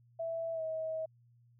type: tone with pitch glide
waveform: sine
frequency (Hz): 660 to 638.6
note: E5 to D#5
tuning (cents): +2 to +45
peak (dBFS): -34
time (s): 0.19-1.06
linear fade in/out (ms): 10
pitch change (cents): -57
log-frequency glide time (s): 0.53-0.62
effects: added 119 Hz sine -62 dBFS peak until 1.59 s